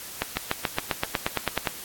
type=accelerating click train; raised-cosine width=0.3 ms; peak=-7 dBFS; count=13; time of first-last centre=0.22-1.672 s; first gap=150 ms; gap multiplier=0.96; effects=white hiss -39 dBFS RMS until 1.84 s + AAC 64 kbps